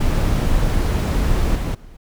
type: noise with level steps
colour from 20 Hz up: brown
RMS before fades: -17 / -21 / -41 dBFS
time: 0-1.97 s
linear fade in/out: 10 ms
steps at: 1.55 / 1.74 s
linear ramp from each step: 10 ms
effects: none